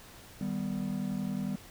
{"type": "chord", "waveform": "triangle", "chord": "Eb augmented", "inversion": "none", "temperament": "equal", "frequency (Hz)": [155.56, 196, 246.9], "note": ["Eb3", "G3", "B3"], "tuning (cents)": [0, 0, 0], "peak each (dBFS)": [-37, -31, -35], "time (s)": [0.41, 1.56], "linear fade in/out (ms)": 2, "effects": ["pink hiss -52 dBFS RMS until 1.7 s"]}